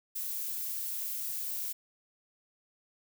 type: noise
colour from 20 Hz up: violet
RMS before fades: -36 dBFS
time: 0.15-1.73 s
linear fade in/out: 10 ms
effects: none